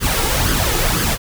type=noise with flanger; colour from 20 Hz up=pink; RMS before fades=-17 dBFS; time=0-1.18 s; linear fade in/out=50 ms; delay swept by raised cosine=0.61 to 2.41 ms; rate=2 Hz; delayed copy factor=+0.6; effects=none